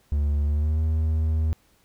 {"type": "tone with pitch glide", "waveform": "triangle", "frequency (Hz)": [72.8, 78.93], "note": ["D2", "D#2"], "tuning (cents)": [-15, 25], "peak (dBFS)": -18, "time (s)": [0.12, 1.53], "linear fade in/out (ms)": 0, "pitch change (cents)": 140, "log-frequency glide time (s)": [0.44, 0.82], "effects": ["pink hiss -62 dBFS RMS until 1.84 s"]}